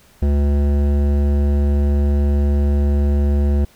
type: tone with hard clipping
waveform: sine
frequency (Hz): 71.6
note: D2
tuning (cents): -43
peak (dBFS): -15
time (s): 0.22-3.65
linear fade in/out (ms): 5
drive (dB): 14
effects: pink hiss -51 dBFS RMS until 3.75 s